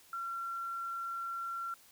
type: tone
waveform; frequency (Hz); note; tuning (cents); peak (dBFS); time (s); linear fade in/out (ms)
sine; 1365; F6; -40; -36; 0.13-1.74; 2
effects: white hiss -61 dBFS RMS until 1.91 s